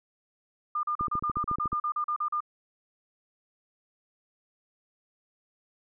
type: tone bursts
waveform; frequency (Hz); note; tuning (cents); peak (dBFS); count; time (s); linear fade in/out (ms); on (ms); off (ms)
sine; 1207; D6; +47; -26; 14; 0.75-2.405; 5; 82; 39
type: click train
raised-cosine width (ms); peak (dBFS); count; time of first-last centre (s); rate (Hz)
3; -23; 11; 1.01-1.729; 13.9
effects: none